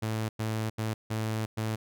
sawtooth tone bursts at uneven times, 110 Hz, A2, in tune, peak -25 dBFS, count 5, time 0.02-0.29 / 0.39-0.7 / 0.78-0.94 / 1.1-1.46 / 1.57-1.76 s, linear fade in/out 10 ms, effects none

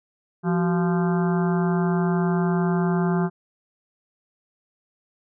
harmonic tone with a mistuned harmonic, 173.2 Hz, F3, 14 cents flat, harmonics 1 / 2 / 4 / 5 / 6 / 7 / 8 / 9, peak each -20 / -26 / -32 / -34 / -36 / -37 / -38 / -39 dBFS, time 0.43-3.3 s, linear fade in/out 50 ms, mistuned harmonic 2, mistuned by +140 cents, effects none

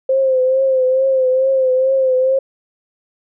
sine tone with vibrato, 523.3 Hz, C5, in tune, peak -11 dBFS, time 0.09-2.39 s, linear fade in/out 5 ms, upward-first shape triangle, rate 2.3 Hz, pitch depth 51 cents each way, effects none

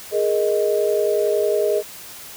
sine chord, Ab suspended second, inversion none, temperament equal, 415.3 / 466.2 / 622.3 Hz, Ab4 / Bb4 / Eb5, 0 / 0 / 0 cents, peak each -19 / -23 / -21 dBFS, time 0.11-1.83 s, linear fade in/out 50 ms, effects white hiss -38 dBFS RMS until 2.36 s

